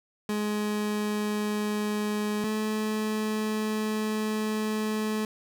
30% pulse tone pair in turn, 210 / 215.5 Hz, G#3 / A3, +19 / -36 cents, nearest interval unison, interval 45 cents, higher second, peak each -24 dBFS, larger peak neither, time 0.29-2.44 / 2.44-5.25 s, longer second, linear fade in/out 2 ms, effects none

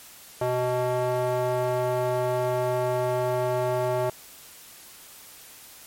square tone with band-pass filter, 125.2 Hz, B2, 24 cents sharp, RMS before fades -25 dBFS, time 0.41-4.1 s, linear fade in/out 5 ms, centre 650 Hz, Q 1.9, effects white hiss -47 dBFS RMS until 5.86 s + MP3 64 kbps

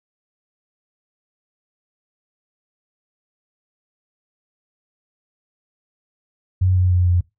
sine tone with pitch steps, 92.5 / 91.12 / 89.76 / 88.42 Hz, F#2 / F#2 / F2 / F2, 0 / -26 / +48 / +22 cents, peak -13 dBFS, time 6.61-7.21 s, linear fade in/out 10 ms, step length 150 ms, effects noise-tail reverb RT60 0.2 s tail -22 dB re dry

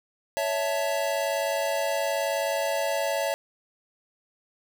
square tone cluster, 560 / 659 / 881 Hz, C#5 / E5 / A5, +18 / -1 / +2 cents, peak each -29 / -29 / -33 dBFS, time 0.37-3.34 s, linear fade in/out 0 ms, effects none

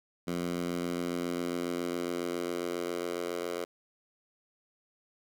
10% pulse tone with high-pass filter sweep, 87.31 Hz, F2, in tune, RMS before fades -34 dBFS, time 0.27-3.65 s, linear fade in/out 10 ms, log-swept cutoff 190 to 450 Hz, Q 1.8, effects none

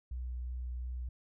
sine tone with vibrato, 61.74 Hz, B1, in tune, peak -36 dBFS, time 0.11-1.09 s, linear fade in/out 5 ms, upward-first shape sine, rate 2.8 Hz, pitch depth 12 cents each way, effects none

